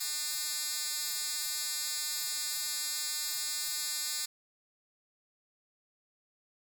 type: tone with high-pass filter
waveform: 10% pulse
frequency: 300.3 Hz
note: D4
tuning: 39 cents sharp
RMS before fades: -35 dBFS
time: 0-4.26 s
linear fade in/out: 10 ms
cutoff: 5100 Hz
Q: 0.95
effects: none